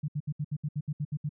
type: tone bursts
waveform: sine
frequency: 148.3 Hz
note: D3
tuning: 17 cents sharp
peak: -28 dBFS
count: 11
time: 0.03-1.293 s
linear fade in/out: 10 ms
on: 53 ms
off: 68 ms
effects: none